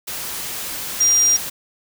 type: tone in noise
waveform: sine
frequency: 5700 Hz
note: F8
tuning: 34 cents sharp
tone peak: -12 dBFS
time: 1-1.37 s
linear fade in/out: 10 ms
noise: white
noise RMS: -28 dBFS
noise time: 0.07-1.5 s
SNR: +13 dB
effects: none